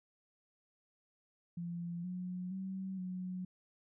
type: tone with pitch steps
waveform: sine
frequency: 172 / 181.3 / 190.3 / 183.3 Hz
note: F3 / F#3 / F#3 / F#3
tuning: -26 / -35 / +49 / -16 cents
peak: -38 dBFS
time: 1.57-3.45 s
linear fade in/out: 5 ms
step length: 470 ms
effects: none